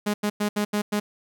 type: tone bursts at uneven times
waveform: sawtooth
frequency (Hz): 207.7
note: G#3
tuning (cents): 0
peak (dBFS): -18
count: 6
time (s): 0.06-0.14 / 0.23-0.3 / 0.4-0.49 / 0.56-0.65 / 0.73-0.82 / 0.92-1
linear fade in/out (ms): 10
effects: 10-bit